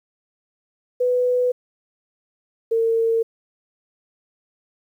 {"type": "tone pair in turn", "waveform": "sine", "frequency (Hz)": [496.7, 454.9], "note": ["B4", "A#4"], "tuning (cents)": [10, -42], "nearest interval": "major second", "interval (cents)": 152, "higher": "first", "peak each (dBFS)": -16, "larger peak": "neither", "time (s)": [[1, 1.52], [2.71, 3.23]], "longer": "neither", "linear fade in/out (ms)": 10, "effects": ["9-bit"]}